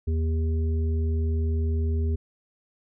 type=harmonic tone; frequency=80 Hz; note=D#2; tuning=49 cents sharp; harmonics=1 / 3 / 5; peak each=-22 / -35 / -36 dBFS; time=0.07-2.16 s; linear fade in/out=10 ms; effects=none